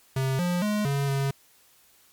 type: tone with pitch steps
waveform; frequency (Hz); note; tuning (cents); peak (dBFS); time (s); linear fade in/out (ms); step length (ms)
square; 132.9 / 176.9 / 209.8 / 139.9 / 137.6; C3 / F3 / G#3 / C#3 / C#3; +27 / +23 / +18 / +16 / -12; -24; 0.16-1.31; 5; 230
effects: white hiss -59 dBFS RMS until 2.12 s + MP3 96 kbps